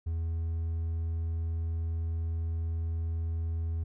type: tone with hard clipping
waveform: triangle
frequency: 82.41 Hz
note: E2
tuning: in tune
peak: -30 dBFS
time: 0.06-3.84 s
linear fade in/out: 10 ms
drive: 5 dB
effects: none